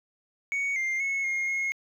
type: tone with pitch steps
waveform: sine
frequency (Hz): 2231 / 2104 / 2190 / 2138 / 2159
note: C#7 / C7 / C#7 / C7 / C#7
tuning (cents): +11 / +9 / -22 / +37 / -46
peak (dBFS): -23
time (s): 0.52-1.72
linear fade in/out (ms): 0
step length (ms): 240
effects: tanh soft clip ceiling -25 dBFS + 10-bit